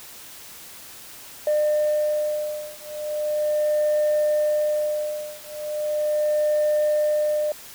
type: beating tone pair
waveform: sine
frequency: 602 / 602.38 Hz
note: D5 / D5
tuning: +43 / +44 cents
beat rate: 0.38 Hz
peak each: -22 dBFS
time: 1.47-7.52 s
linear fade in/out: 2 ms
effects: tanh soft clip ceiling -15 dBFS + white hiss -42 dBFS RMS until 7.74 s